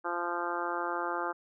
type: harmonic tone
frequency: 173.5 Hz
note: F3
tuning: 11 cents flat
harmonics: 2 / 3 / 4 / 5 / 6 / 7 / 8 / 9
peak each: -38 / -40 / -40 / -37 / -40 / -37 / -39 / -42 dBFS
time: 0.04-1.33 s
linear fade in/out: 20 ms
effects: none